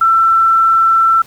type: tone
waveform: sine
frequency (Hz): 1339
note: E6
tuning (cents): +27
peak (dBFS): -7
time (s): 0.01-1.22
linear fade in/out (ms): 5
effects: pink hiss -42 dBFS RMS until 1.26 s